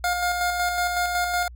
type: tone with tremolo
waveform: 25% pulse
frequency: 710 Hz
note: F5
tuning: 28 cents sharp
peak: -17 dBFS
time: 0.04-1.48 s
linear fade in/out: 2 ms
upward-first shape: square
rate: 5.4 Hz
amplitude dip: 35%
effects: added 60 Hz sine -39 dBFS peak until 1.55 s